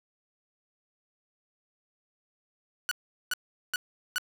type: tone bursts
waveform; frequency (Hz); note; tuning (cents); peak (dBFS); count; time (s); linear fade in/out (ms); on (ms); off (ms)
sawtooth; 1475; F#6; -6; -23; 4; 2.89-4.182; 0; 23; 400
effects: none